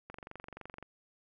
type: click train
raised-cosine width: 0.5 ms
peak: -30 dBFS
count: 18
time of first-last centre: 0.1-0.826 s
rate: 23.4 Hz
effects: none